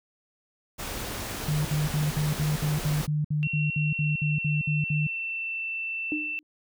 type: noise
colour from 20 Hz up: pink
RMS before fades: -34 dBFS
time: 0.78-3.07 s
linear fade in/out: 20 ms
type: tone bursts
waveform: sine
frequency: 150.3 Hz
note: D3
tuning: 40 cents sharp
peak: -23 dBFS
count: 16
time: 1.48-5.07 s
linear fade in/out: 5 ms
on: 170 ms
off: 58 ms
type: tone with pitch glide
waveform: sine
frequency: 2727 to 2674 Hz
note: F7 to E7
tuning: -42 to +24 cents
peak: -29 dBFS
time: 3.43-6.39 s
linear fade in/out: 0 ms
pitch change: -34 cents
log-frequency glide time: 3.76-5.66 s
type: tone with exponential decay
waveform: sine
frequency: 303.9 Hz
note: D#4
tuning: 41 cents flat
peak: -24 dBFS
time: 6.12-6.43 s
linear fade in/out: 1 ms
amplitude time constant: 67 ms
effects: none